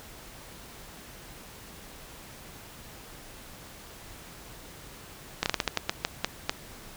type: slowing click train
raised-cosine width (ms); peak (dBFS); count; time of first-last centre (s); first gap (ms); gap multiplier
0.2; -7; 11; 5.43-6.495; 29; 1.27
effects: pink hiss -47 dBFS RMS until 6.96 s